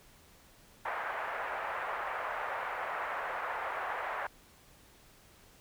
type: band-pass noise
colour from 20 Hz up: pink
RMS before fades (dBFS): -37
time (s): 0.85-4.27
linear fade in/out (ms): 5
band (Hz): 620 to 1900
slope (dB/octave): 24
effects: pink hiss -60 dBFS RMS until 5.6 s